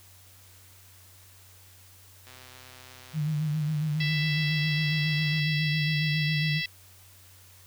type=click train; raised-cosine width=0.2 ms; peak=-31 dBFS; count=401; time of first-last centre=2.27-5.395 s; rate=128 Hz
type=tone with vibrato; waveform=sine; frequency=152.4 Hz; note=D#3; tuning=36 cents flat; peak=-25 dBFS; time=3.13-6.62 s; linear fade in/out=50 ms; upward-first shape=sine; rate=7.3 Hz; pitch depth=55 cents each way
type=harmonic tone; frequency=662 Hz; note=E5; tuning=7 cents sharp; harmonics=3 / 4 / 5 / 6 / 7 / 8; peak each=-32 / -34 / -36 / -38 / -39 / -40 dBFS; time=4-6.66 s; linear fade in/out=5 ms
effects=added 93 Hz sine -55 dBFS peak until 7.66 s + white hiss -55 dBFS RMS until 7.66 s